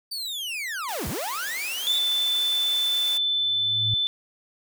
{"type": "linear two-way sweep", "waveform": "40% pulse", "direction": "down then up", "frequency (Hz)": [4649, 48.2, 3859], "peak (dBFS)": -28, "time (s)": [0.11, 1.99], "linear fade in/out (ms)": 10, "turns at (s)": 1.08}
{"type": "high-pass noise", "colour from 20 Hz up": "white", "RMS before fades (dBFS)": -36, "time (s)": [0.88, 3.18], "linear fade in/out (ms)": 10, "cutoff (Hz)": 380, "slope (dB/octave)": 12}
{"type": "tone", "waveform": "sine", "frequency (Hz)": 3520, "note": "A7", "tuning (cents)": 0, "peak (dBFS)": -21, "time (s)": [1.87, 4.07], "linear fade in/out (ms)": 0}
{"type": "tone with exponential growth", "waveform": "sine", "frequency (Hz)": 110, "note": "A2", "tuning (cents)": 0, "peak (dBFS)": -23, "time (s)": [3.34, 3.94], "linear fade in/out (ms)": 0, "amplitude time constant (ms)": 130}
{"effects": []}